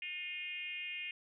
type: tone with frequency modulation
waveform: sine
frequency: 2477 Hz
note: D#7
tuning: 8 cents flat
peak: -39 dBFS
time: 0.02-1.11 s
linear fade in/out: 2 ms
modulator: 340 Hz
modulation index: 1.2
effects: none